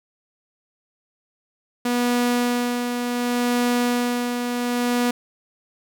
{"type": "tone with tremolo", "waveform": "sawtooth", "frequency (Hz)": 243.2, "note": "B3", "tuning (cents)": -26, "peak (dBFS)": -14, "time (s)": [1.85, 5.11], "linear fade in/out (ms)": 5, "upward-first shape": "sine", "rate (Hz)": 0.68, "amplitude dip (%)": 45, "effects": []}